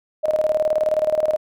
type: tone with tremolo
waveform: sine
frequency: 618 Hz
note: D#5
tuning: 12 cents flat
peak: -14 dBFS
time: 0.23-1.37 s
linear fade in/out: 20 ms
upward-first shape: square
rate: 19 Hz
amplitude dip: 70%
effects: none